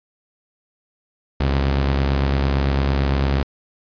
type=tone pair together; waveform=sawtooth; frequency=68.8 / 128.61 Hz; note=C#2 / C3; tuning=-12 / -29 cents; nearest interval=major seventh; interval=1083 cents; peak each=-13 / -23 dBFS; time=1.4-3.43 s; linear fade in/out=5 ms; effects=resampled to 11025 Hz